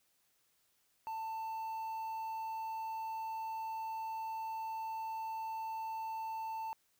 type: tone with quantisation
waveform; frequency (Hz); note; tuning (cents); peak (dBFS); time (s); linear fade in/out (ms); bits
triangle; 890; A5; +20; -36; 1.07-6.73; 0; 10
effects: white hiss -75 dBFS RMS until 6.99 s